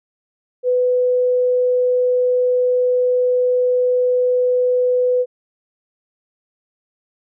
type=tone; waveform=sine; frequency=498.7 Hz; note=B4; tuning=17 cents sharp; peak=-13 dBFS; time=0.63-5.26 s; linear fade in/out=50 ms; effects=none